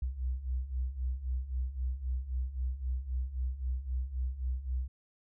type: beating tone pair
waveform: sine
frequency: 61.2 / 65 Hz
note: B1 / C2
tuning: -15 / -11 cents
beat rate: 3.8 Hz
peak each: -37 / -33 dBFS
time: 0.02-4.88 s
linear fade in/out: 5 ms
effects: none